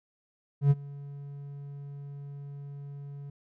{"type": "tone with ADSR envelope", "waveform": "triangle", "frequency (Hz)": 141.7, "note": "C#3", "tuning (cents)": 38, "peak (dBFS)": -14, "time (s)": [0.61, 3.3], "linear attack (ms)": 97, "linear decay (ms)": 35, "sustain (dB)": -23, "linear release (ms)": 4, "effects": []}